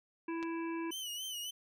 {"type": "harmonic tone", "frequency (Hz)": 331.3, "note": "E4", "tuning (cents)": 9, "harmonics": [1, 3, 5, 7, 8], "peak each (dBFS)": [-36, -44, -50, -51, -52], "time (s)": [0.28, 0.91], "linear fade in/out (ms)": 5}
{"type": "clicks", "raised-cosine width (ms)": 0.2, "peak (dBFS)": [-28, -36], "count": 2, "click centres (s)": [0.428, 0.434]}
{"type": "tone with vibrato", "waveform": "sawtooth", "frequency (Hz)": 2988, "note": "F#7", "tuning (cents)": 16, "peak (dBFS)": -36, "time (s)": [0.91, 1.51], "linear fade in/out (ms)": 10, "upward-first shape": "sine", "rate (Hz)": 3.6, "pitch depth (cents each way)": 76}
{"effects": []}